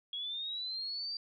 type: linear sweep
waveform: sine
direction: up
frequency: 3304 to 4714 Hz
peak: -36 dBFS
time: 0.13-1.17 s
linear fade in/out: 2 ms
effects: none